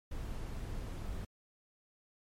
brown noise, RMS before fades -40 dBFS, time 0.11-1.25 s, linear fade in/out 5 ms, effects MP3 64 kbps

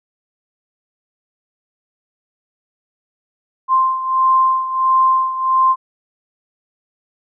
sine beating tone pair, 1046.5 / 1048 Hz, C6 / C6, 0 / +2 cents, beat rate 1.5 Hz, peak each -13 / -18 dBFS, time 3.68-5.76 s, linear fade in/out 50 ms, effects none

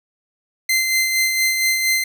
sawtooth tone with tremolo, 2074 Hz, C7, 16 cents flat, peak -11 dBFS, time 0.69-2.04 s, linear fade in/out 5 ms, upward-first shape sine, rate 4.3 Hz, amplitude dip 40%, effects none

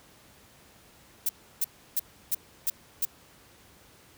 violet noise bursts, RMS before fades -26 dBFS, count 6, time 1.26-3.052 s, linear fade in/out 5 ms, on 32 ms, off 320 ms, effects pink hiss -56 dBFS RMS until 4.17 s + high-pass 60 Hz 12 dB/octave

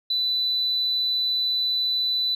sine tone, 3987 Hz, B7, 16 cents sharp, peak -20 dBFS, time 0.1-2.35 s, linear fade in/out 5 ms, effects tanh soft clip ceiling -16 dBFS

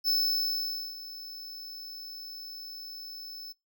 square tone with ADSR envelope, 5260 Hz, E8, 5 cents flat, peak -23 dBFS, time 0.04-3.53 s, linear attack 44 ms, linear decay 860 ms, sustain -17 dB, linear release 16 ms, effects noise-tail reverb RT60 0.2 s tail -24 dB re dry

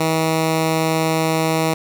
10% pulse tone, 160.4 Hz, E3, 47 cents flat, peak -8 dBFS, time 0-1.74 s, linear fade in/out 5 ms, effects none

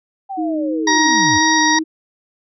sine linear sweep, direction down, 797 to 75.3 Hz, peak -23 dBFS, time 0.29-1.39 s, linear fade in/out 20 ms
sine tone with vibrato, 313.2 Hz, D#4, 11 cents sharp, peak -18 dBFS, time 0.37-1.84 s, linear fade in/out 20 ms, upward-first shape square, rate 2.9 Hz, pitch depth 22 cents each way
harmonic tone, 944 Hz, A#5, 22 cents sharp, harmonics 1 / 2 / 4 / 5 / 6, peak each -16 / -16 / -22 / -25 / -20 dBFS, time 0.87-1.79 s, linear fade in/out 5 ms
effects none

